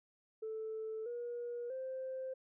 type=tone with pitch steps; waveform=sine; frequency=439.4 / 479.2 / 522.5 Hz; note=A4 / A#4 / C5; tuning=-2 / +48 / -2 cents; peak=-38 dBFS; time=0.42-2.34 s; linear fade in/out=10 ms; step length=640 ms; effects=tanh soft clip ceiling -35 dBFS